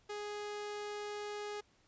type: tone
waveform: sawtooth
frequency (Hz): 415.3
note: G#4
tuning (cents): 0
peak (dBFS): -36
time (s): 0.09-1.61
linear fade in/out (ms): 10
effects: pink hiss -70 dBFS RMS until 1.87 s + resampled to 16000 Hz